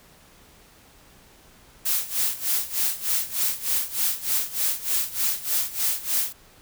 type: noise with tremolo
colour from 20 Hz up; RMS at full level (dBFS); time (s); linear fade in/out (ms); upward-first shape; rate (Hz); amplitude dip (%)
blue; -22; 1.85-6.33; 10; sine; 3.3; 85
effects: pink hiss -53 dBFS RMS until 6.61 s